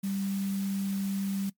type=tone in noise; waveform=sine; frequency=196 Hz; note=G3; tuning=in tune; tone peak=-28 dBFS; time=0.03-1.5 s; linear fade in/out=10 ms; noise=white; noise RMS=-45 dBFS; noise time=0.03-1.5 s; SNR=+14 dB; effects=noise-tail reverb RT60 0.1 s tail -20 dB re dry + MP3 96 kbps